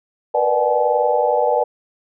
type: tone cluster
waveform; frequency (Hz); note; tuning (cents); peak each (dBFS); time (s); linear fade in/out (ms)
sine; 471.8 / 492.8 / 596 / 763 / 854; A#4 / B4 / D5 / G5 / G#5; +21 / -4 / +25 / -47 / +48; -26 / -19 / -19 / -22 / -20; 0.34-1.64; 10
effects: none